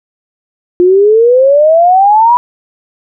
sine exponential sweep, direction up, 350 to 987.8 Hz, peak -3 dBFS, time 0.8-2.37 s, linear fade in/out 0 ms, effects none

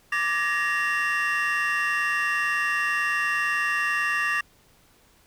triangle tone cluster, 1174 / 1702 / 1871 / 2749 Hz, D6 / G#6 / A#6 / F7, -1 / +42 / +6 / -28 cents, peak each -26 / -26 / -23 / -27 dBFS, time 0.12-4.41 s, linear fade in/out 5 ms, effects tanh soft clip ceiling -16 dBFS + pink hiss -59 dBFS RMS until 5.26 s

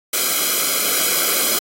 white noise with comb filter, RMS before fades -18 dBFS, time 0.13-1.59 s, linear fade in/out 5 ms, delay 1.1 ms, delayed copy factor -0.9, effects high-pass 200 Hz 12 dB/octave + AAC 48 kbps

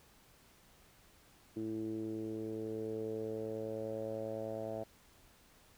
10% pulse tone with low-pass filter sweep, 110 Hz, A2, in tune, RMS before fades -40 dBFS, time 1.56-4.84 s, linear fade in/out 10 ms, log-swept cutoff 320 to 660 Hz, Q 4.6, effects pink hiss -64 dBFS RMS until 5.77 s

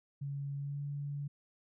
sine tone with pitch glide, 140.6 to 143.22 Hz, C#3 to D3, +25 to -43 cents, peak -36 dBFS, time 0.21-1.28 s, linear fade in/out 10 ms, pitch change +32 cents, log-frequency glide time 0.56-0.81 s, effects none

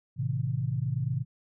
sine chord, A diminished, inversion none, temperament equal with one note detuned, 110 / 130.81 / 159.29 Hz, A2 / C3 / Eb3, 0 / 0 / +41 cents, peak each -32 / -29 / -34 dBFS, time 0.16-1.25 s, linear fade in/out 50 ms, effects none

